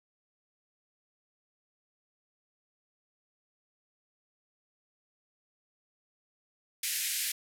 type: band-pass noise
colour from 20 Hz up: white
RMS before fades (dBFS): -33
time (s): 6.83-7.32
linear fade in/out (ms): 5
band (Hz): 1700 to 14000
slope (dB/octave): 48
effects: none

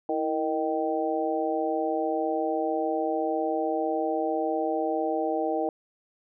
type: harmonic tone with a mistuned harmonic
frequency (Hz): 155.6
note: D#3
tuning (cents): 0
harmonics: 2 / 3 / 4 / 5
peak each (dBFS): -30 / -30 / -30 / -30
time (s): 0.09-5.69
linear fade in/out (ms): 2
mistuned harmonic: 2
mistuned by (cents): +75
effects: none

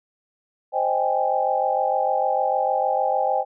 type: chord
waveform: sine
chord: Ab major seventh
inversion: first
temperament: equal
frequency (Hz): 523.3 / 622.3 / 784 / 830.6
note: C5 / Eb5 / G5 / Ab5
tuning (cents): 0 / 0 / 0 / 0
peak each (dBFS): -25 / -26 / -22 / -26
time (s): 0.72-3.45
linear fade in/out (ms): 50
effects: none

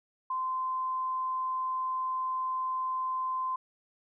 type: tone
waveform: sine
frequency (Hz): 1035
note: C6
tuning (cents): -19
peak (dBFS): -29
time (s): 0.3-3.56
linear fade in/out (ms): 5
effects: none

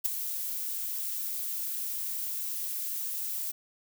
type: noise with ADSR envelope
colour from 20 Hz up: violet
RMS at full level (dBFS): -24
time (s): 0.04-3.52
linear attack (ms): 18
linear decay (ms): 9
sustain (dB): -10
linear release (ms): 12
effects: none

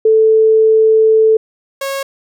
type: tone pair in turn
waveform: sine / sawtooth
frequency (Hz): 440 / 547.6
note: A4 / C#5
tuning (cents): 0 / -21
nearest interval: major third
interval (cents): 379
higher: second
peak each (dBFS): -6 / -14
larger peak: first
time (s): 0.05-1.37 / 1.81-2.03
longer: first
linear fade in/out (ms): 5
effects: none

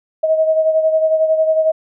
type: beating tone pair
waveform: sine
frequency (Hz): 633 / 644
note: D#5 / E5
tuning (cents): +30 / -41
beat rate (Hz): 11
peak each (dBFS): -12 / -20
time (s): 0.23-1.72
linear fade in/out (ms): 10
effects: none

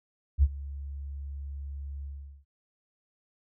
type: tone with ADSR envelope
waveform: sine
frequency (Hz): 70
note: C#2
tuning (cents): +18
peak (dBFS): -15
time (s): 0.38-2.45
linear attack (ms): 48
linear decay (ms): 47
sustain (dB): -20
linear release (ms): 410
effects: none

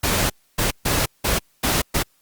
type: noise bursts at uneven times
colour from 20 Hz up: pink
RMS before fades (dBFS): -20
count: 6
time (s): 0.03-0.3 / 0.58-0.71 / 0.85-1.06 / 1.24-1.39 / 1.63-1.82 / 1.94-2.03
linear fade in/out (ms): 10
effects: white hiss -62 dBFS RMS until 2.21 s + Opus 48 kbps

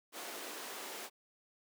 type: high-pass noise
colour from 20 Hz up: pink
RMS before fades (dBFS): -45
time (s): 0.12-1.1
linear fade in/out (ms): 50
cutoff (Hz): 310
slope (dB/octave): 24
effects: none

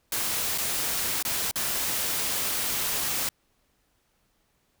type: noise with dropouts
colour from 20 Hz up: white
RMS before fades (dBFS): -28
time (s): 0.12-3.29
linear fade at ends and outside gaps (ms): 2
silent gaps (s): 0.578-0.582 / 1.226-1.25 / 1.512-1.557
effects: pink hiss -70 dBFS RMS until 4.8 s

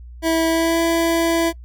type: tone with pitch glide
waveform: 25% pulse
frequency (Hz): 326.6 to 332.9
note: E4 to E4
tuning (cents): -16 to +17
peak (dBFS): -12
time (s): 0.22-1.53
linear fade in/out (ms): 50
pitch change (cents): +33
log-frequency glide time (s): 0.47-0.8
effects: noise-tail reverb RT60 0.1 s tail -24 dB re dry + added 60 Hz sine -35 dBFS peak until 1.64 s

